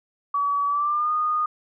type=tone with pitch glide; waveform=sine; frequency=1140 to 1228.9 Hz; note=C#6 to D#6; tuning=+48 to -22 cents; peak=-20 dBFS; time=0.34-1.46 s; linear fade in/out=5 ms; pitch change=+130 cents; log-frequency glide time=0.67-1.12 s; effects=none